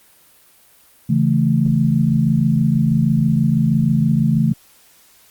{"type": "chord", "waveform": "sine", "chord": "A major", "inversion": "first", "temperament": "equal", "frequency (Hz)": [138.59, 164.81, 220], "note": ["C#3", "E3", "A3"], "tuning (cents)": [0, 0, 0], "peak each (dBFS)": -17, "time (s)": [1.09, 4.53], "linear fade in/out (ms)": 10, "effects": ["white hiss -51 dBFS RMS until 5.3 s", "Opus 32 kbps"]}